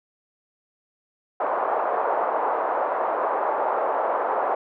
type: band-pass noise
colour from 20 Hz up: pink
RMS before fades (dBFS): -24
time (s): 1.4-4.55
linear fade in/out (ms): 5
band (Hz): 530 to 1100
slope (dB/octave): 24
effects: none